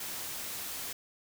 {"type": "noise", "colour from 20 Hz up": "white", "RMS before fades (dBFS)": -39, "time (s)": [0, 0.93], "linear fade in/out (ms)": 5, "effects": []}